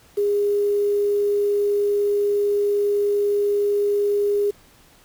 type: tone with quantisation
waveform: sine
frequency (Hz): 408.8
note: G#4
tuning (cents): -27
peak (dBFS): -17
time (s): 0.17-4.51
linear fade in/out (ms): 10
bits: 7
effects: pink hiss -53 dBFS RMS until 5.04 s